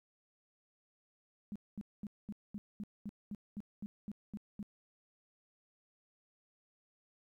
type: tone bursts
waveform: sine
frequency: 206.7 Hz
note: G#3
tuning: 8 cents flat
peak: -39 dBFS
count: 13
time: 1.52-4.628 s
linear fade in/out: 0 ms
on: 36 ms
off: 220 ms
effects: 13-bit